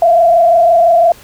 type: tone with frequency modulation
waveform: sine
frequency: 681 Hz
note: F5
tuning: 44 cents flat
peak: -5 dBFS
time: 0.02-1.12 s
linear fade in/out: 2 ms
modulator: 25.9 Hz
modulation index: 1
effects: pink hiss -39 dBFS RMS until 1.23 s